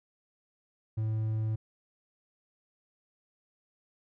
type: tone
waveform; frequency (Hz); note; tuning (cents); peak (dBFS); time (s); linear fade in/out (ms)
triangle; 109.6; A2; -6; -26; 0.97-1.56; 10
effects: none